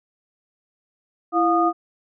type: tone cluster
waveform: sine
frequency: 334.1 / 710 / 1230 Hz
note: E4 / F5 / D#6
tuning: +23 / +28 / -20 cents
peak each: -20 dBFS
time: 1.32-1.73 s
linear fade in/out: 50 ms
effects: none